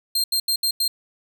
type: tone bursts at uneven times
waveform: sawtooth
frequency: 4186 Hz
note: C8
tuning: in tune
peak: -16 dBFS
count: 5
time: 0.15-0.24 / 0.32-0.4 / 0.48-0.56 / 0.63-0.71 / 0.8-0.88 s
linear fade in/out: 5 ms
effects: none